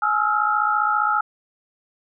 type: tone cluster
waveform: sine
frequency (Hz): 842 / 1280 / 1335 / 1395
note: G#5 / D#6 / E6 / F6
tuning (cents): +24 / +49 / +22 / -2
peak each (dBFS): -23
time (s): 0.02-1.21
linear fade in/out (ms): 5
effects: none